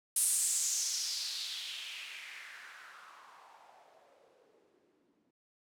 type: noise with low-pass filter sweep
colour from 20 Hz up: violet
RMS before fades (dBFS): -39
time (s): 0.16-5.31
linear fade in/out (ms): 5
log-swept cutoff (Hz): 10000 to 250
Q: 3.5
effects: none